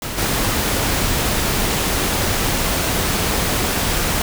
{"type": "noise with level steps", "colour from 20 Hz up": "pink", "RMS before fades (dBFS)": [-26, -19], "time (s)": [0.02, 4.22], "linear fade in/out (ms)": 2, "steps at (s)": 0.17, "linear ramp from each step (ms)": 20, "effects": []}